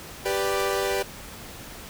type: chord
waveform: sawtooth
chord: G major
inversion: none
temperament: equal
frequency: 392 / 493.9 / 587.3 Hz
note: G4 / B4 / D5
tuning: 0 / 0 / 0 cents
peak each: -22 / -25 / -26 dBFS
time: 0.25-1.03 s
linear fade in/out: 10 ms
effects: pink hiss -41 dBFS RMS until 1.89 s